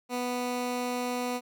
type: tone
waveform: 15% pulse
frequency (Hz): 246.9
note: B3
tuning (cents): 0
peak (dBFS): -23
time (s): 0.09-1.41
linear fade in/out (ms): 50
effects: none